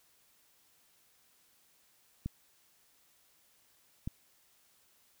clicks, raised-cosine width 5 ms, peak -23 dBFS, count 2, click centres 2.26 / 4.075 s, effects white hiss -68 dBFS RMS until 5.2 s

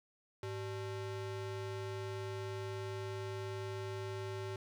square ring-modulated tone, 243.9 Hz, B3, 21 cents flat, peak -37 dBFS, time 0.43-4.56 s, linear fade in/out 2 ms, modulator 139 Hz, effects low-pass 6000 Hz 12 dB/octave + 11-bit

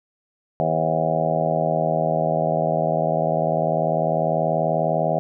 harmonic tone with a mistuned harmonic, 80.1 Hz, E2, 49 cents flat, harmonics 2 / 3 / 4 / 5 / 6 / 7 / 8 / 9 / 10, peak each -25 / -32 / -35 / -32 / -30 / -26 / -23 / -25 / -31 dBFS, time 0.6-5.19 s, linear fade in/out 0 ms, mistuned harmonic 6, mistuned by +70 cents, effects none

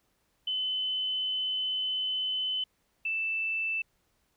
sine tone pair in turn, 3032 / 2649 Hz, F#7 / E7, +42 / +8 cents, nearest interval major second, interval 234 cents, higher first, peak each -28 dBFS, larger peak neither, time 0.47-2.64 / 3.05-3.82 s, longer first, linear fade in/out 5 ms, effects pink hiss -73 dBFS RMS until 4.36 s

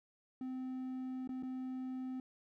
triangle tone with dropouts, 257.9 Hz, C4, 25 cents flat, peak -37 dBFS, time 0.41-2.2 s, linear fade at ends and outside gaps 2 ms, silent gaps 1.275-1.291 / 1.426-1.432 s, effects none

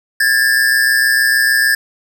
square tone pair together, 1633.4 / 1760 Hz, G#6 / A6, -29 / 0 cents, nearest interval minor second, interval 129 cents, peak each -14 dBFS, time 0.2-1.75 s, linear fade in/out 5 ms, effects 8-bit

